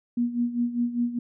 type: tone with tremolo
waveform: sine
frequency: 239.7 Hz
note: A#3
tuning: 48 cents sharp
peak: -20 dBFS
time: 0.17-1.19 s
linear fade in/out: 5 ms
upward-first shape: sine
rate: 5 Hz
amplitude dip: 75%
effects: none